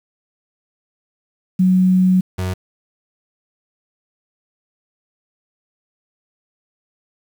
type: tone pair in turn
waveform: sine / 35% pulse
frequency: 185 / 92.5 Hz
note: F#3 / F#2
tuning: 0 / 0 cents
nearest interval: octave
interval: 1200 cents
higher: first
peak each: -10 / -18 dBFS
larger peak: first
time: 1.59-2.21 / 2.38-2.54 s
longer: first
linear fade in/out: 10 ms
effects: 7-bit